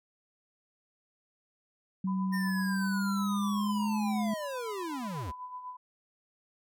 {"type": "tone with pitch glide", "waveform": "sine", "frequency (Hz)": [189, 212.1], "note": ["F#3", "G#3"], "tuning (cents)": [37, 37], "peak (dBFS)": -28, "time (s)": [2.04, 4.34], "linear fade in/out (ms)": 5, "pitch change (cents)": 200, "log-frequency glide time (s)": [2.54, 3.97]}
{"type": "tone with tremolo", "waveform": "sine", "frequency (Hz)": 1000, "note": "B5", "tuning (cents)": 21, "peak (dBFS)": -37, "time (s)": [2.07, 5.77], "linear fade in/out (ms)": 10, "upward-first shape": "sine", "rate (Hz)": 8.1, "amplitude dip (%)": 55}
{"type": "linear sweep", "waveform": "square", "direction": "down", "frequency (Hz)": [1838, 62.8], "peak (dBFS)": -36, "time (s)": [2.32, 5.32], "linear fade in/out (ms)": 20}
{"effects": []}